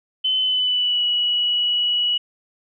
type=tone with pitch glide; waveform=sine; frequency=3044 to 2930 Hz; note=F#7 to F#7; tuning=+48 to -18 cents; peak=-17 dBFS; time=0.24-2.18 s; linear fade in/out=10 ms; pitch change=-66 cents; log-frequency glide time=0.39-1.04 s; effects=none